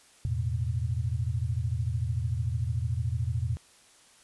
sine chord, E suspended fourth, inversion none, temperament equal with one note detuned, 83.56 / 110 / 123.47 Hz, E2 / A2 / B2, +24 / 0 / 0 cents, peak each -31 dBFS, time 0.25-3.57 s, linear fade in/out 0 ms, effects white hiss -58 dBFS RMS until 4.23 s + resampled to 24000 Hz

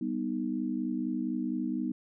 sine chord, G augmented, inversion none, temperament equal, 196 / 246.9 / 311.1 Hz, G3 / B3 / D#4, 0 / 0 / 0 cents, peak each -36 / -32 / -34 dBFS, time 0.01-1.92 s, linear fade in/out 5 ms, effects none

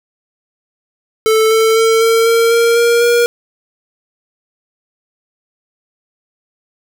square tone with pitch steps, 440 / 444.9 / 449.8 / 454.7 / 459.7 / 464.8 / 469.9 / 475.1 Hz, A4 / A4 / A4 / A#4 / A#4 / A#4 / A#4 / A#4, 0 / +19 / +38 / -43 / -24 / -5 / +14 / +33 cents, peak -9 dBFS, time 1.26-3.26 s, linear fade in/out 0 ms, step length 250 ms, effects 8-bit

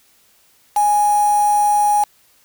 sine tone with quantisation, 830.6 Hz, G#5, in tune, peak -12 dBFS, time 0.76-2.04 s, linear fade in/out 5 ms, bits 4, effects white hiss -55 dBFS RMS until 2.44 s

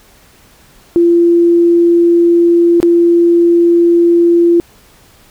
sine tone with dropouts, 342.3 Hz, F4, 35 cents flat, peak -5 dBFS, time 0.96-4.6 s, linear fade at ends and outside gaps 0 ms, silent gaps 2.802-2.829 s, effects pink hiss -45 dBFS RMS until 5.3 s

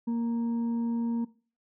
sine tone with frequency modulation, 233.1 Hz, A#3, in tune, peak -26 dBFS, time 0.07-1.25 s, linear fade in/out 10 ms, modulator 699 Hz, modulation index 0.22, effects noise-tail reverb RT60 0.4 s tail -20 dB re dry

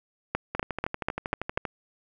two click trains, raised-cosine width 0.5 ms, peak -15 / -10 dBFS, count 15 / 6, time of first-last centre 0.55-1.652 / 0.35-1.575 s, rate 12.7 / 4.08 Hz, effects none

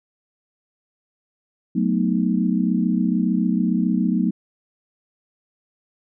sine chord, B dominant seventh, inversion second, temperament equal, 185 / 220 / 246.9 / 311.1 Hz, F#3 / A3 / B3 / D#4, 0 / 0 / 0 / 0 cents, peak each -21 / -22 / -23 / -26 dBFS, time 1.75-4.31 s, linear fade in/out 10 ms, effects none

